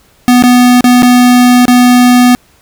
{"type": "tone with dropouts", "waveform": "square", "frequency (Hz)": 246.9, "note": "B3", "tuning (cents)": 0, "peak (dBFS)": -3, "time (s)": [0.28, 2.35], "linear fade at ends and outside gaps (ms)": 0, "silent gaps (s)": [[0.424, 0.437], [0.808, 0.842], [1.023, 1.03], [1.654, 1.681]], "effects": ["pink hiss -47 dBFS RMS until 2.61 s"]}